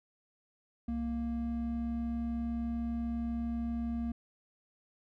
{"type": "tone pair together", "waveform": "triangle", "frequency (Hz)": [65.44, 233.2], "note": ["C2", "A#3"], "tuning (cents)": [1, 1], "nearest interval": "octave + minor seventh", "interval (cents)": 2200, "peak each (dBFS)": [-37, -31], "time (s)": [0.88, 4.12], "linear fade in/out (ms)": 5, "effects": []}